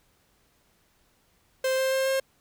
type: tone with pitch steps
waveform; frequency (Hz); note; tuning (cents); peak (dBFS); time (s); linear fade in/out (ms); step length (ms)
45% pulse; 523.3 / 526.9 / 530.6 / 534.3; C5 / C5 / C5 / C5; 0 / +12 / +24 / +36; -23; 1.64-2.2; 5; 140
effects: pink hiss -66 dBFS RMS until 2.4 s